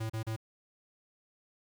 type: tone bursts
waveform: square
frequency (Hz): 111.1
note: A2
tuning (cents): +17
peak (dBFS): -34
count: 3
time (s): 0-0.364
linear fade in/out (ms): 10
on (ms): 98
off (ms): 35
effects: 10-bit